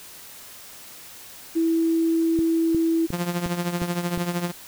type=tone; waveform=sine; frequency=328.4 Hz; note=E4; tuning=6 cents flat; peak=-18 dBFS; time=1.55-3.07 s; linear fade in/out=20 ms
type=click train; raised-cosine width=3 ms; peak=-17 dBFS; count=6; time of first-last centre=2.39-4.176 s; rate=2.8 Hz
type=tone with tremolo; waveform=sawtooth; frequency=174.61 Hz; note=F3; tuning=in tune; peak=-17 dBFS; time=3.12-4.52 s; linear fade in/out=20 ms; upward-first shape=triangle; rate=13 Hz; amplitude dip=75%
effects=white hiss -43 dBFS RMS until 4.67 s